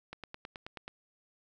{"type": "click train", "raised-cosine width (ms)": 0.3, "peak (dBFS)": -26, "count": 8, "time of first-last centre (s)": [0.13, 0.879], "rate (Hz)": 9.34, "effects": []}